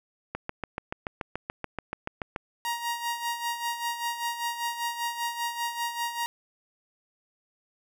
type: click train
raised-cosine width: 0.5 ms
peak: -16 dBFS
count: 15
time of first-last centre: 0.35-2.361 s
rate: 6.96 Hz
type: tone with tremolo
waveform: sawtooth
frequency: 942 Hz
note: A#5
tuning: 18 cents sharp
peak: -23 dBFS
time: 2.65-6.26 s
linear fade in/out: 0 ms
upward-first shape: sine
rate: 5.1 Hz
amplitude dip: 65%
effects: none